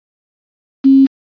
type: tone with quantisation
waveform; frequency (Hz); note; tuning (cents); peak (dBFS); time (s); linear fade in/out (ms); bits
sine; 270; C#4; -45; -4; 0.84-1.07; 20; 5
effects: resampled to 11025 Hz